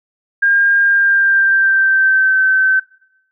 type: tone with pitch glide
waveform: sine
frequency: 1610 to 1538.2 Hz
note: G6 to G6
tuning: +46 to -33 cents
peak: -9 dBFS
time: 0.42-2.8 s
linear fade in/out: 10 ms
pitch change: -79 cents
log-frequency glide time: 0.8-2.39 s
effects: noise-tail reverb RT60 0.8 s tail -22 dB re dry